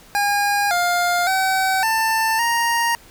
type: tone with pitch steps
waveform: 25% pulse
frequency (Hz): 814 / 704 / 762 / 890 / 935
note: G#5 / F5 / G5 / A5 / A#5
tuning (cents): -35 / +14 / -49 / +20 / +5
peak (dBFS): -13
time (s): 0.15-2.95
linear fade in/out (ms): 0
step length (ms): 560
effects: pink hiss -47 dBFS RMS until 3.1 s